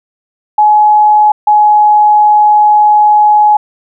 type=tone pair in turn; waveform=sine; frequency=845 / 841.8 Hz; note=G#5 / G#5; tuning=+30 / +23 cents; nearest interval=unison; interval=7 cents; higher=first; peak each=-3 dBFS; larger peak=neither; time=0.58-1.32 / 1.47-3.57 s; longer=second; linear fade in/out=5 ms; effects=none